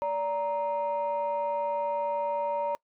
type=tone pair together; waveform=sine; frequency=579 / 933.6 Hz; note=D5 / A#5; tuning=-25 / +2 cents; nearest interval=minor sixth; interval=827 cents; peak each=-28 dBFS; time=0.02-2.75 s; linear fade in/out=0 ms; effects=noise-tail reverb RT60 0.1 s tail -25 dB re dry + tanh soft clip ceiling -22 dBFS